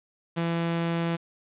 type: tone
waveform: sawtooth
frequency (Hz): 168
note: E3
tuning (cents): +33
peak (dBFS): -21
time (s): 0.36-1.17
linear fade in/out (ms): 20
effects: resampled to 8000 Hz + 8-bit